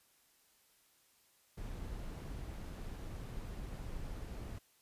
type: noise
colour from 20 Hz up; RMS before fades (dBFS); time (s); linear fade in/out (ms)
brown; -44; 1.57-4.59; 10
effects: white hiss -70 dBFS RMS until 4.81 s + resampled to 32000 Hz